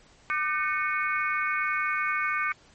sine tone cluster, 1199 / 1524 / 1817 / 2206 / 2468 Hz, D6 / G6 / A#6 / C#7 / D#7, +36 / -49 / -45 / -9 / -15 cents, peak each -29 / -30 / -38 / -29 / -38 dBFS, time 0.3-2.52 s, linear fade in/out 0 ms, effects pink hiss -57 dBFS RMS until 2.74 s + MP3 32 kbps

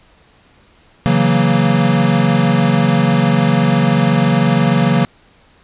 square chord, F# dominant seventh, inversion second, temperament equal, 138.59 / 164.81 / 185 / 233.1 Hz, C#3 / E3 / F#3 / A#3, 0 / 0 / 0 / 0 cents, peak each -17 dBFS, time 1.06-5.05 s, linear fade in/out 0 ms, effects pink hiss -50 dBFS RMS until 5.63 s + resampled to 8000 Hz

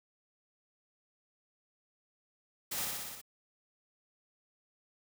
white noise with echo, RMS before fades -37 dBFS, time 2.71-2.85 s, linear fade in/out 10 ms, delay 61 ms, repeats 6, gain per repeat -2 dB, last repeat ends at 3.216 s, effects none

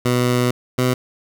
15% pulse tone pair in turn, 123.47 / 126.43 Hz, B2 / B2, 0 / +41 cents, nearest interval unison, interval 41 cents, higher second, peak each -9 dBFS, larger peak neither, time 0.05-0.51 / 0.78-0.94 s, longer first, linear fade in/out 5 ms, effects none

